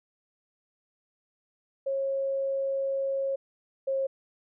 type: tone pair in turn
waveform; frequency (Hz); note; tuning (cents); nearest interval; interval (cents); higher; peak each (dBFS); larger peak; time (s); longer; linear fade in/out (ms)
sine; 544 / 538.7; C#5 / C#5; -33 / -50; unison; 17; first; -26 / -25; second; 1.86-3.36 / 3.87-4.07; first; 10
effects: none